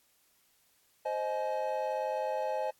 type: chord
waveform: triangle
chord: Ab major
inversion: first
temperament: equal with one note detuned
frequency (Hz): 523.3 / 622.3 / 849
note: C5 / Eb5 / Ab5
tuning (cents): 0 / 0 / +38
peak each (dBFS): -33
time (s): 1.05-2.71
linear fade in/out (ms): 10
effects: white hiss -69 dBFS RMS until 2.79 s + AAC 64 kbps